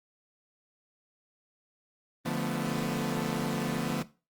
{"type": "chord", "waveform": "sawtooth", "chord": "B half-diminished seventh", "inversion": "first", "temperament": "equal with one note detuned", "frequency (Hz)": [146.83, 174.61, 220, 249.7], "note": ["D3", "F3", "A3", "B3"], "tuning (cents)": [0, 0, 0, 19], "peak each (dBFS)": -31, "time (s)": [2.25, 4.03], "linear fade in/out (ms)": 10, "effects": ["noise-tail reverb RT60 0.3 s tail -17 dB re dry", "Opus 24 kbps"]}